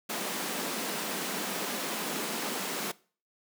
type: high-pass noise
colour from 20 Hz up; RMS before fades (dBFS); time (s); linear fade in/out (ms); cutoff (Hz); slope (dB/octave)
pink; -34; 0.09-2.92; 10; 180; 48
effects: noise-tail reverb RT60 0.4 s tail -21 dB re dry